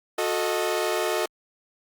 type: chord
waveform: sawtooth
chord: D# diminished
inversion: first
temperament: equal with one note detuned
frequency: 363.2 / 440 / 622.3 Hz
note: F#4 / A4 / D#5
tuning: -32 / 0 / 0 cents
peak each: -24 dBFS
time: 0.18-1.26 s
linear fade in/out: 5 ms
effects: Opus 48 kbps